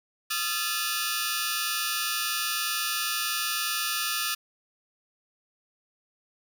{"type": "tone cluster", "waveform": "15% pulse", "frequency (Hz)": [1241, 1361, 1731, 2941, 4633], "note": ["D#6", "F6", "A6", "F#7", "D8"], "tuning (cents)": [-5, -45, -29, -11, -24], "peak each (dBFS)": -27, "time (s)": [0.3, 4.35], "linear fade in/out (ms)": 10, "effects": []}